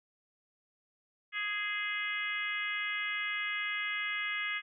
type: harmonic tone with a mistuned harmonic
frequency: 415.3 Hz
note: G#4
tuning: in tune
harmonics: 3 / 4 / 5 / 6 / 7 / 8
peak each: -43 / -38 / -35 / -41 / -43 / -46 dBFS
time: 1.32-4.62 s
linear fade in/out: 50 ms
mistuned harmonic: 6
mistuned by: +26 cents
effects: none